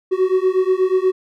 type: beating tone pair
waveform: triangle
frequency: 369.7 / 378 Hz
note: F#4 / F#4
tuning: -1 / +37 cents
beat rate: 8.3 Hz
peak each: -15 dBFS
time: 0.11-1.12 s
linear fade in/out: 20 ms
effects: none